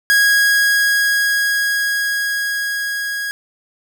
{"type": "tone with level ramp", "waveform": "45% pulse", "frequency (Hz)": 1648, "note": "G#6", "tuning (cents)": -14, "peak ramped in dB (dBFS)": [-10, -21], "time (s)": [0.1, 3.31], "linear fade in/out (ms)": 0, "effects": []}